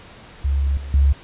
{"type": "tone with level steps", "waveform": "sine", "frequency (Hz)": 69.3, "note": "C#2", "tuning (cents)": 0, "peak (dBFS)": [-16, -28, -11], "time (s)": [0.44, 1.13], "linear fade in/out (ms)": 10, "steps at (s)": [0.77, 0.94], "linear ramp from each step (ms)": 2, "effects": ["pink hiss -43 dBFS RMS until 1.23 s", "resampled to 8000 Hz"]}